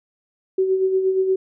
sine tone with tremolo, 378.9 Hz, F#4, 41 cents sharp, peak -14 dBFS, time 0.58-1.36 s, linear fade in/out 5 ms, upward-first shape sine, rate 8.5 Hz, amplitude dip 50%, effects none

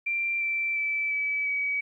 sine tone with pitch steps, 2363 / 2340 / 2317 / 2294 / 2272 Hz, D7 / D7 / D7 / D7 / C#7, +10 / -7 / -24 / -41 / +42 cents, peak -25 dBFS, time 0.06-1.81 s, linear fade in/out 10 ms, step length 350 ms, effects 11-bit

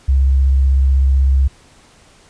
sine tone with vibrato, 67.1 Hz, C2, 44 cents sharp, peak -9 dBFS, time 0.08-1.48 s, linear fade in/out 10 ms, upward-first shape sine, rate 16 Hz, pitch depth 25 cents each way, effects pink hiss -48 dBFS RMS until 2.29 s + resampled to 22050 Hz

